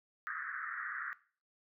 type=band-pass noise; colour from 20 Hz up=white; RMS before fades=-41 dBFS; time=0.27-1.13 s; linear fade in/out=0 ms; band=1200 to 1900 Hz; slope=96 dB/octave; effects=noise-tail reverb RT60 0.4 s tail -17 dB re dry